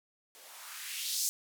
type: noise with band-pass filter sweep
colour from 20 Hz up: violet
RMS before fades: -38 dBFS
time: 0.35-1.29 s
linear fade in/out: 0 ms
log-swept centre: 420 to 6600 Hz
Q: 1.8
effects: none